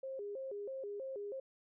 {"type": "tone with vibrato", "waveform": "sine", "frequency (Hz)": 466.2, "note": "A#4", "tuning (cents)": 0, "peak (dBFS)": -40, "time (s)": [0.03, 1.4], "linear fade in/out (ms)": 5, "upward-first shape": "square", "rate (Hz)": 3.1, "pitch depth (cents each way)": 230, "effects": []}